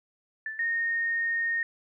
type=tone with exponential decay; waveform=sine; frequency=1760 Hz; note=A6; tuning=in tune; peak=-29 dBFS; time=0.46-0.87 s; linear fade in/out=2 ms; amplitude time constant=89 ms
type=tone; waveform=sine; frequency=1847 Hz; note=A#6; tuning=16 cents flat; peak=-25 dBFS; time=0.59-1.63 s; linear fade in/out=2 ms
effects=none